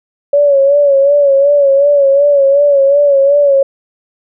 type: tone with vibrato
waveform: sine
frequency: 563 Hz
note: C#5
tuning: 27 cents sharp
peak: -5 dBFS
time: 0.33-3.63 s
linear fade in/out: 5 ms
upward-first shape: sine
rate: 2.7 Hz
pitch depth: 56 cents each way
effects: none